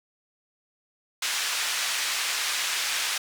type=band-pass noise; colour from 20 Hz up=pink; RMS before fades=-28 dBFS; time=1.22-3.18 s; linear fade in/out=5 ms; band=1700 to 8400 Hz; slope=12 dB/octave; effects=none